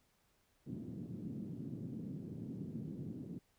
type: band-pass noise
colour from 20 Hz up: white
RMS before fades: -45 dBFS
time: 0.66-3.39 s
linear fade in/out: 10 ms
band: 120 to 260 Hz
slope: 24 dB/octave
effects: pink hiss -75 dBFS RMS until 3.58 s